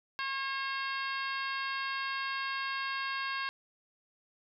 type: harmonic tone with a mistuned harmonic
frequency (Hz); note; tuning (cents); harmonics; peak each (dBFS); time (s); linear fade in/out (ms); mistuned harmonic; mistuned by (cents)
540; C#5; -45; 2 / 3 / 4 / 5 / 6 / 7 / 8 / 9; -37 / -37 / -43 / -41 / -47 / -48 / -45 / -50; 0.19-3.49; 0; 8; +16
effects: none